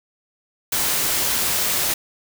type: noise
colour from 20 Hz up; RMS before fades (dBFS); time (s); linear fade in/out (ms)
white; -21; 0.72-1.94; 5
effects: none